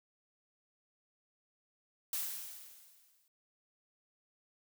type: noise with exponential decay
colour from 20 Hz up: blue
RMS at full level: -35 dBFS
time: 2.13-3.28 s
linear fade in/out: 2 ms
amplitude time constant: 250 ms
effects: none